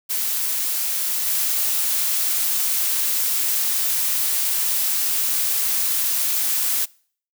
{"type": "noise with level steps", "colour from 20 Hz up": "blue", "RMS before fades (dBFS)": [-23, -21], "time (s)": [0.09, 6.86], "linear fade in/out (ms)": 20, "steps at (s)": 1.26, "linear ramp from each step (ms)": 10, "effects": ["noise-tail reverb RT60 0.5 s tail -24 dB re dry"]}